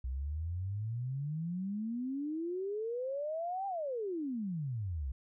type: exponential two-way sweep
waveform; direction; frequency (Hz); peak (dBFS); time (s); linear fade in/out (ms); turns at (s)
sine; up then down; 61.6 to 801 to 61.6; -34; 0.04-5.12; 5; 3.67
effects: none